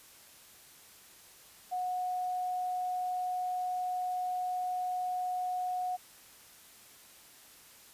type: tone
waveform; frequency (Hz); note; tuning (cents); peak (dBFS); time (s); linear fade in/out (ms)
sine; 730; F#5; -24; -31; 1.71-5.97; 20
effects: white hiss -56 dBFS RMS until 7.93 s + resampled to 32000 Hz